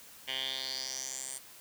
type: tone with band-pass filter sweep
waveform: 10% pulse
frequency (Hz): 131.9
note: C3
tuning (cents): +14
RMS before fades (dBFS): -38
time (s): 0.27-1.39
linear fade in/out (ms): 20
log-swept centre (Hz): 2800 to 9000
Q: 5.1
effects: white hiss -53 dBFS RMS until 1.6 s + high-pass 60 Hz 12 dB/octave